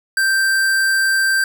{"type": "tone with hard clipping", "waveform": "sine", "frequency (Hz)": 1568, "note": "G6", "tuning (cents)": 0, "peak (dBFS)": -15, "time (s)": [0.17, 1.44], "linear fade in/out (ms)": 2, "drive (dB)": 18, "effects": []}